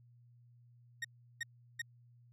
40% pulse tone bursts, 1864.7 Hz, A#6, in tune, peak -35 dBFS, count 3, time 1.02-1.818 s, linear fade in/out 5 ms, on 26 ms, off 360 ms, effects added 120 Hz sine -60 dBFS peak until 2.32 s + low-pass 10000 Hz 12 dB/octave

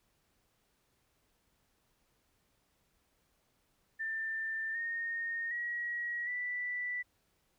sine tone with pitch steps, 1786 / 1845.8 / 1907.6 / 1971.4 Hz, A6 / A#6 / A#6 / B6, +25 / -18 / +39 / -4 cents, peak -34 dBFS, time 3.99-7.03 s, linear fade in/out 20 ms, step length 760 ms, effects pink hiss -75 dBFS RMS until 7.58 s

